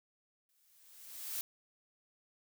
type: noise with exponential growth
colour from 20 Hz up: blue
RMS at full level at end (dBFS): -37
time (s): 0.49-1.41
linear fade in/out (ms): 1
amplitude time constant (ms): 200
effects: none